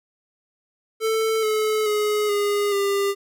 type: tone with pitch steps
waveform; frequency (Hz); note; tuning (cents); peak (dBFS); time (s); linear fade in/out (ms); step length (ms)
square; 443 / 431.6 / 420.6 / 409.8 / 399.3; A4 / A4 / G#4 / G#4 / G4; +12 / -33 / +22 / -23 / +32; -20; 1-3.15; 50; 430
effects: none